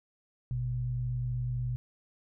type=tone pair together; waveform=sine; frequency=51.75 / 123.47 Hz; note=G#1 / B2; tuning=-5 / 0 cents; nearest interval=octave + minor third; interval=1505 cents; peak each=-38 / -30 dBFS; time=0.51-1.76 s; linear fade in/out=0 ms; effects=none